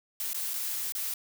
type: noise with dropouts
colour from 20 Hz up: blue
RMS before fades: -33 dBFS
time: 0.2-1.14 s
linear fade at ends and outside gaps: 2 ms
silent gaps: 0.333-0.344 / 0.536-0.539 / 0.922-0.95 s
effects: none